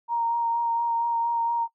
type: tone with vibrato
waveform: sine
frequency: 932.3 Hz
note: A#5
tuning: in tune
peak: -22 dBFS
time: 0.08-1.68 s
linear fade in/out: 50 ms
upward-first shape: sine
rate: 4.3 Hz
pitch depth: 15 cents each way
effects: noise-tail reverb RT60 0.1 s tail -20 dB re dry